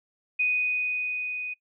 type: tone with level ramp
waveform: sine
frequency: 2489 Hz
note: D#7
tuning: in tune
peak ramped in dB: -21 to -31 dBFS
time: 0.39-1.54 s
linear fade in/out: 10 ms
effects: noise-tail reverb RT60 0.1 s tail -20 dB re dry